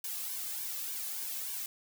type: noise with flanger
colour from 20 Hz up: blue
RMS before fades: -38 dBFS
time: 0.04-1.66 s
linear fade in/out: 2 ms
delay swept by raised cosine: 1.5 to 2.15 ms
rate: 3.4 Hz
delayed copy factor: -0.9
effects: none